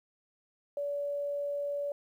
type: tone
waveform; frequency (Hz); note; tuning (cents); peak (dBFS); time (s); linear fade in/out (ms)
sine; 573; D5; -43; -31; 0.77-1.92; 2
effects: 11-bit